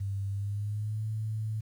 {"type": "tone with pitch glide", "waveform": "sine", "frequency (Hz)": [98.8, 108.99], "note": ["G2", "A2"], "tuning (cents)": [14, -16], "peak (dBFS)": -30, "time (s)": [0, 1.61], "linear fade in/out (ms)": 10, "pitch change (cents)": 170, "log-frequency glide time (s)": [0.29, 1.05], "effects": ["10-bit"]}